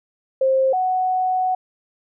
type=tone pair in turn; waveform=sine; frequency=529 / 742.1 Hz; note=C5 / F#5; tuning=+19 / +5 cents; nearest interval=tritone; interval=586 cents; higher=second; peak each=-14 / -17 dBFS; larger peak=first; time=0.41-0.73 / 0.73-1.55 s; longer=second; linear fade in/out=5 ms; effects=none